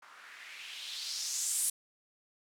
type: noise with low-pass filter sweep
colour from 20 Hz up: violet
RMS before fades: -38 dBFS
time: 0.02-1.7 s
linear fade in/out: 5 ms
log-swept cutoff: 1200 to 10000 Hz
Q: 2.7
effects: none